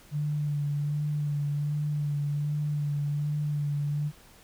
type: tone with vibrato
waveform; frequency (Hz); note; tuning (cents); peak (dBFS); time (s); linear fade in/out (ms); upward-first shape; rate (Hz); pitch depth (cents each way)
sine; 146.83; D3; 0; -26; 0.11-4.12; 50; sine; 1.3; 25
effects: pink hiss -55 dBFS RMS until 4.43 s